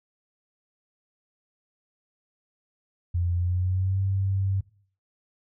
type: tone with pitch glide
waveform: sine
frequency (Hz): 87.31 to 96.88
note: F2 to G2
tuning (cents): 0 to -20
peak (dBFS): -22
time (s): 3.14-4.61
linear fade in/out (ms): 10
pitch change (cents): +180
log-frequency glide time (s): 3.35-4.01
effects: noise-tail reverb RT60 0.5 s tail -21 dB re dry